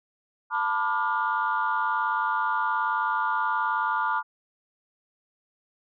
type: chord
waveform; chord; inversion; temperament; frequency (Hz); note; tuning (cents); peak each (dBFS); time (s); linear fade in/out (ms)
sine; B half-diminished seventh; third; just; 889 / 987.8 / 1185.3 / 1422.4; A5 / B5 / D6 / F6; +18 / 0 / +16 / +31; -28; 0.5-4.23; 50
effects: tanh soft clip ceiling -15 dBFS